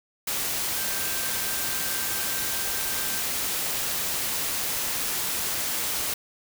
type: tone in noise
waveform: sine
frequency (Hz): 1568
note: G6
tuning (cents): 0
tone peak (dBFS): -39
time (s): 0.76-3.22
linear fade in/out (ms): 5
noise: white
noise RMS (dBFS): -28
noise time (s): 0.27-6.14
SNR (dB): -14
effects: none